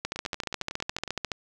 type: two click trains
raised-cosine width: 0.2 ms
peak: -12 / -18 dBFS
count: 19 / 11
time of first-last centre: 0.05-1.318 / 0.16-1.077 s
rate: 14.2 / 10.9 Hz
effects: none